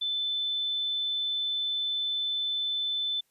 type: tone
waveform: sine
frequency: 3520 Hz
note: A7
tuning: in tune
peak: -27 dBFS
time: 0.01-3.21 s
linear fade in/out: 10 ms
effects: white hiss -72 dBFS RMS until 3.3 s + resampled to 32000 Hz